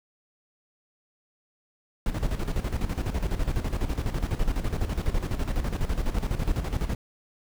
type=noise with tremolo; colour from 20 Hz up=brown; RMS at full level=-25 dBFS; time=2.06-6.95 s; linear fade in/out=2 ms; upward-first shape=square; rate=12 Hz; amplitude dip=65%; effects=none